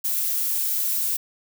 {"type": "noise", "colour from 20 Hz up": "violet", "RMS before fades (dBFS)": -24, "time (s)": [0.04, 1.17], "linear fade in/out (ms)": 10, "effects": []}